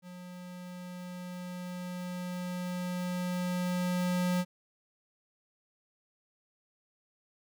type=tone with level ramp; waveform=square; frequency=179.7 Hz; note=F3; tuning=50 cents sharp; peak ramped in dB=-45 to -27 dBFS; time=0.02-4.45 s; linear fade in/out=50 ms; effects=none